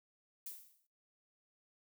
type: noise with exponential decay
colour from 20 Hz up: violet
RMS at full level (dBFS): -43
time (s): 0.46-0.87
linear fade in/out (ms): 5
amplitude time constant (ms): 88
effects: noise-tail reverb RT60 0.3 s tail -20 dB re dry